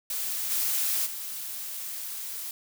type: noise with level steps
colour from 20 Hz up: blue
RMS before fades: -31 / -27 / -36 dBFS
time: 0.1-2.51 s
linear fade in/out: 2 ms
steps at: 0.5 / 1.05 s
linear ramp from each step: 20 ms
effects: none